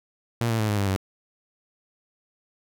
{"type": "tone with pitch steps", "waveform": "sawtooth", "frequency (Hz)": [117.2, 112.56, 108.1, 103.81, 99.7, 95.75], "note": ["A#2", "A2", "A2", "G#2", "G2", "G2"], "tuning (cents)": [10, 40, -30, 0, 30, -40], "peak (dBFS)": -18, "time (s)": [0.41, 0.962], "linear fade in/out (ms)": 0, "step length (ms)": 92, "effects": []}